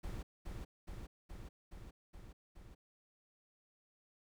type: noise with echo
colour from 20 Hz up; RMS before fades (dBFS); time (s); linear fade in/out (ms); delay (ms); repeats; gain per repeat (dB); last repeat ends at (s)
brown; -43; 0.03-0.23; 10; 420; 6; -2; 2.75
effects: none